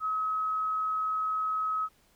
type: tone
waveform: sine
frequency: 1278 Hz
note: D#6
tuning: 46 cents sharp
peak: -27 dBFS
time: 0-1.89 s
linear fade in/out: 50 ms
effects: pink hiss -65 dBFS RMS until 2.15 s